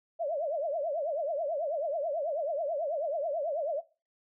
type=tone with vibrato; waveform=sine; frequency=614 Hz; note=D#5; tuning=23 cents flat; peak=-29 dBFS; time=0.19-3.81 s; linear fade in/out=20 ms; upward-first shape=triangle; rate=9.2 Hz; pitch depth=230 cents each way; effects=noise-tail reverb RT60 0.3 s tail -19 dB re dry